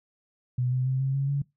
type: tone with pitch steps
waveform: sine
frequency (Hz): 124.9 / 127.97 / 131.11 / 134.33 / 137.63 / 141.01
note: B2 / C3 / C3 / C3 / C#3 / C#3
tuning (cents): +20 / -38 / +4 / +46 / -12 / +30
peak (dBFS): -23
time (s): 0.58-1.42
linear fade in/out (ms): 5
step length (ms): 140
effects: noise-tail reverb RT60 0.2 s tail -23 dB re dry